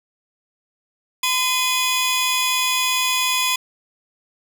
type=tone cluster; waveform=sawtooth; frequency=1021 / 2478 / 3391 Hz; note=C6 / D#7 / G#7; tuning=-43 / -8 / +35 cents; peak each=-19 dBFS; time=1.23-3.56 s; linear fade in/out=5 ms; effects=none